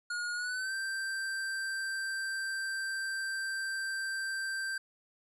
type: tone with pitch glide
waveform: square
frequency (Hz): 1438 to 1568.2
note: F#6 to G6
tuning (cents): -50 to 0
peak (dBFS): -34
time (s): 0.1-4.78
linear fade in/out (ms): 5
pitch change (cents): +150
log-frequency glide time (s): 0.35-0.74
effects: resampled to 24000 Hz